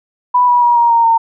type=tone with pitch steps; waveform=sine; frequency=987.8 / 972.5 / 957.5 / 942.6 / 928.1 / 913.7 Hz; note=B5 / B5 / A#5 / A#5 / A#5 / A#5; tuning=0 / -27 / +46 / +19 / -8 / -35 cents; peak=-7 dBFS; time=0.34-1.18 s; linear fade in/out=10 ms; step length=140 ms; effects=none